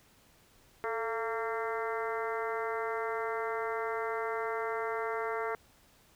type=harmonic tone with a mistuned harmonic; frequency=228.4 Hz; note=A#3; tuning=35 cents flat; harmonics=2 / 3 / 4 / 5 / 6 / 7 / 8 / 9; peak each=-35 / -40 / -40 / -41 / -40 / -45 / -45 / -45 dBFS; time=0.84-5.55 s; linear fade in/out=0 ms; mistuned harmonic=2; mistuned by=-51 cents; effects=pink hiss -63 dBFS RMS until 6.15 s